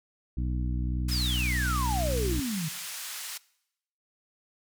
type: harmonic tone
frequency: 61.74 Hz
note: B1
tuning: in tune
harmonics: 1 / 2 / 3 / 4 / 5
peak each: -28 / -34 / -38 / -40 / -42 dBFS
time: 0.37-2.4 s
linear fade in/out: 5 ms
type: band-pass noise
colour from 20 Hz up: white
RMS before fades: -38 dBFS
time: 1.08-3.38 s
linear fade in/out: 10 ms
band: 1200 to 11000 Hz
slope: 12 dB/octave
type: exponential sweep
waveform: sine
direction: down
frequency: 5274 to 146.83 Hz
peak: -29 dBFS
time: 1.11-2.69 s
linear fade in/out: 10 ms
effects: noise-tail reverb RT60 0.8 s tail -22 dB re dry